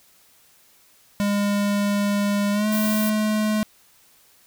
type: tone with pitch glide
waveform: square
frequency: 203.3 to 214 Hz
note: G#3 to A3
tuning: -37 to -48 cents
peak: -20 dBFS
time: 1.2-3.63 s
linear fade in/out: 0 ms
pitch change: +89 cents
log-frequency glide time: 2.52-2.68 s
type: noise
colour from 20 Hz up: violet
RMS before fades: -29 dBFS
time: 2.72-3.1 s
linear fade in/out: 5 ms
effects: white hiss -56 dBFS RMS until 4.46 s